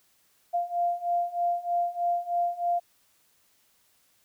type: beating tone pair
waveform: sine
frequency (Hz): 695 / 698.2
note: F5 / F5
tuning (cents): -9 / -1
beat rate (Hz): 3.2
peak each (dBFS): -29 / -27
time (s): 0.53-2.8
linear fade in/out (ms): 20
effects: white hiss -66 dBFS RMS until 4.24 s